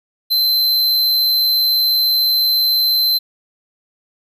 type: tone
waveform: square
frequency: 4087 Hz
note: C8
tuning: 41 cents flat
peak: -13 dBFS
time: 0.3-3.19 s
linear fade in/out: 20 ms
effects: none